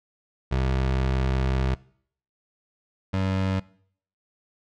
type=tone pair in turn; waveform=25% pulse; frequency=65.41 / 95.23 Hz; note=C2 / G2; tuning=0 / -50 cents; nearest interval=perfect fifth; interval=650 cents; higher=second; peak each=-18 / -19 dBFS; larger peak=first; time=0.51-1.75 / 3.13-3.6 s; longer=first; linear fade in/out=10 ms; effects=noise-tail reverb RT60 0.6 s tail -22 dB re dry + low-pass 4000 Hz 12 dB/octave